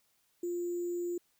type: tone with sample-and-hold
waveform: sine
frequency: 349.2 Hz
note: F4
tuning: in tune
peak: -32 dBFS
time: 0.43-1.18 s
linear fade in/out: 5 ms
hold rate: 7350 Hz
effects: white hiss -73 dBFS RMS until 1.39 s